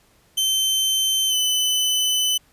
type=tone with pitch glide; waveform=sawtooth; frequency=3093 to 3019 Hz; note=G7 to F#7; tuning=-24 to +34 cents; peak=-15 dBFS; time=0.37-2.38 s; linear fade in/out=10 ms; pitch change=-42 cents; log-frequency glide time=1.28-1.35 s; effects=pink hiss -58 dBFS RMS until 2.52 s + resampled to 32000 Hz